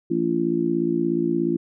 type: harmonic tone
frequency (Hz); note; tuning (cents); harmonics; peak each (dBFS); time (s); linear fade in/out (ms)
56.9; A#1; -41; 3 / 4 / 5 / 6; -28 / -28 / -25 / -22; 0.1-1.57; 10
effects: none